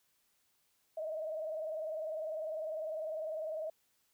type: tone with vibrato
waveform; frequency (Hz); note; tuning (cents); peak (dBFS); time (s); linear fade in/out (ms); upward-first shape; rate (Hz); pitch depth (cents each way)
sine; 630; D#5; +21; -36; 0.97-3.7; 5; square; 20; 55
effects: white hiss -75 dBFS RMS until 4.13 s